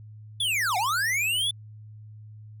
square linear two-way sweep, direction down then up, 3520 to 698.5 to 3520 Hz, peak -24 dBFS, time 0.4-1.51 s, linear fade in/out 5 ms, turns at 0.77 s, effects added 107 Hz sine -42 dBFS peak until 2.6 s

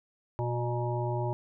harmonic tone with a mistuned harmonic, 121 Hz, B2, 35 cents flat, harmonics 1 / 3 / 5 / 7 / 8, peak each -30 / -35 / -37 / -38 / -39 dBFS, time 0.39-1.33 s, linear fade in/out 0 ms, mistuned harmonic 8, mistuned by -41 cents, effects none

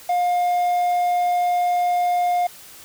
triangle tone, 710 Hz, F5, 28 cents sharp, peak -15 dBFS, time 0.09-2.47 s, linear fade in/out 5 ms, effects white hiss -43 dBFS RMS until 2.84 s

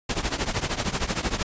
pink noise with tremolo, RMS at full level -23 dBFS, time 0.09-1.43 s, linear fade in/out 5 ms, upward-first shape triangle, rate 13 Hz, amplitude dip 90%, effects resampled to 16000 Hz

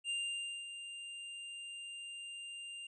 square tone with ADSR envelope, 2794 Hz, F7, in tune, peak -35 dBFS, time 0.04-2.87 s, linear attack 56 ms, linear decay 560 ms, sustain -10 dB, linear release 5 ms, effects resampled to 22050 Hz

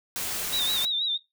white noise, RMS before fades -31 dBFS, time 0.16-0.85 s, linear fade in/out 0 ms
sine tone with vibrato, 3729 Hz, A#7, in tune, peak -24 dBFS, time 0.52-1.18 s, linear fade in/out 20 ms, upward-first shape sine, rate 6.2 Hz, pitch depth 84 cents each way
effects noise-tail reverb RT60 0.2 s tail -19 dB re dry

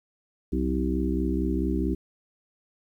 harmonic tone with a mistuned harmonic, 64.5 Hz, C2, 24 cents flat, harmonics 1 / 3 / 4 / 5 / 6, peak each -28 / -30 / -30 / -29 / -33 dBFS, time 0.52-1.95 s, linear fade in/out 10 ms, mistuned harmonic 3, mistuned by -110 cents, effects 10-bit

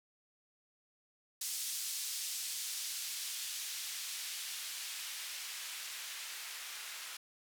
blue noise with band-pass filter sweep, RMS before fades -42 dBFS, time 1.41-7.17 s, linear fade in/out 5 ms, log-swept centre 5400 to 1700 Hz, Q 0.79, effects none

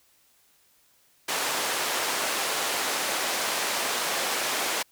pink band-pass noise, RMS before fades -28 dBFS, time 1.28-4.83 s, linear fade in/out 10 ms, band 530 to 12000 Hz, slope 12 dB/octave, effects white hiss -63 dBFS RMS until 4.91 s

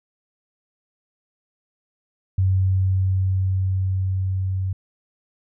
sine tone with level ramp, 94.5 Hz, F#2, 37 cents sharp, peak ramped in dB -15 to -21 dBFS, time 2.38-4.73 s, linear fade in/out 5 ms, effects none

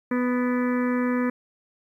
harmonic tone with a mistuned harmonic, 247.9 Hz, B3, 7 cents sharp, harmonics 1 / 2 / 4 / 5 / 6 / 7 / 8 / 9, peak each -22 / -29 / -35 / -36 / -41 / -36 / -39 / -44 dBFS, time 0.11-1.3 s, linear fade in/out 5 ms, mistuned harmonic 9, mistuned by +59 cents, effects 10-bit

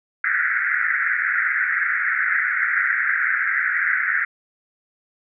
pink band-pass noise, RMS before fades -21 dBFS, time 0.24-4.25 s, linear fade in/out 5 ms, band 1400 to 2100 Hz, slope 96 dB/octave, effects none

